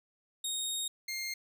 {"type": "tone pair in turn", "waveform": "20% pulse", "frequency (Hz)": [3729, 2119], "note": ["A#7", "C7"], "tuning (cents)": [0, 21], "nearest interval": "minor seventh", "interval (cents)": 979, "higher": "first", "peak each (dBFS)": [-27, -30], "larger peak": "first", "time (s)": [[0.44, 0.88], [1.08, 1.34]], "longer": "first", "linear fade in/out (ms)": 5, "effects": []}